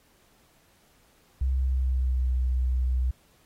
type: tone with pitch glide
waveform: sine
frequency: 65.4 to 63.06 Hz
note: C2 to B1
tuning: 0 to +37 cents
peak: -22 dBFS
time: 1.41-3.11 s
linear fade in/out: 5 ms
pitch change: -63 cents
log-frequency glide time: 1.54-2.31 s
effects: pink hiss -63 dBFS RMS until 3.45 s + AAC 48 kbps